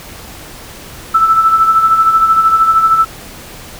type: tone with tremolo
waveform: sine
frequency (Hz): 1319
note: E6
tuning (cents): +1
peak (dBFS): -4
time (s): 1.14-3.05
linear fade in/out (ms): 10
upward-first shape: sine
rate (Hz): 13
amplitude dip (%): 55
effects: pink hiss -32 dBFS RMS until 3.79 s